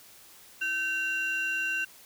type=tone pair together; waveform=sine; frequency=1540 / 2756 Hz; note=G6 / F7; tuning=-31 / -24 cents; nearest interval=minor seventh; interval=1007 cents; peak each=-28 dBFS; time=0.61-1.85 s; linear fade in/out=10 ms; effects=tanh soft clip ceiling -24 dBFS + white hiss -53 dBFS RMS until 2.05 s